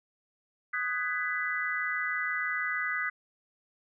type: chord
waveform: sine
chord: G# minor seventh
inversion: second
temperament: just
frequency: 1245.9 / 1495.1 / 1661.2 / 1993.5 Hz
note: D#6 / F#6 / G#6 / B6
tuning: +2 / +18 / 0 / +16 cents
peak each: -36 / -34 / -37 / -32 dBFS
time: 0.73-3.1 s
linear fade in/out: 10 ms
effects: none